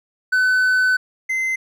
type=tone pair in turn; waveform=triangle; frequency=1509 / 2065 Hz; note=F#6 / C7; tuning=+34 / -23 cents; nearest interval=perfect fourth; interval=543 cents; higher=second; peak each=-12 / -17 dBFS; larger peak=first; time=0.32-0.97 / 1.29-1.56 s; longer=first; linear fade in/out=10 ms; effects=none